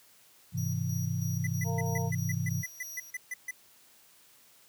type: chord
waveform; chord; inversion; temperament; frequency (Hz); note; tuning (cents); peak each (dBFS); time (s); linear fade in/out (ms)
sine; Ab augmented; none; equal; 103.83 / 130.81 / 164.81; Ab2 / C3 / E3; 0 / 0 / 0; -33; 0.52-2.64; 50
type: tone with tremolo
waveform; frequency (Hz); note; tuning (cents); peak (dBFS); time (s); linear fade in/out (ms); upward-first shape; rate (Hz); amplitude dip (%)
sawtooth; 5770; F#8; -44; -38; 0.57-3.11; 10; square; 3.1; 55
type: tone bursts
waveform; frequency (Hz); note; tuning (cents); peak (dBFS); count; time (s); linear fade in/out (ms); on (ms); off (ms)
square; 1997; B6; +19; -34; 13; 1.44-3.51; 5; 30; 140
type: harmonic tone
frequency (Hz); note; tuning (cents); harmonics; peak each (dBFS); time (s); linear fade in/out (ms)
229.3; A#3; -28; 2 / 3 / 4; -38 / -40 / -41; 1.64-2.11; 50
effects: white hiss -60 dBFS RMS until 4.68 s + high-pass 60 Hz 12 dB/octave